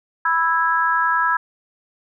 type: chord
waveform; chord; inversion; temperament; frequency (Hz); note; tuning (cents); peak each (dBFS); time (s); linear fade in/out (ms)
sine; E major; second; just; 988.9 / 1318.5 / 1648.1; B5 / E6 / G#6; +2 / 0 / -14; -20; 0.25-1.37; 5
effects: none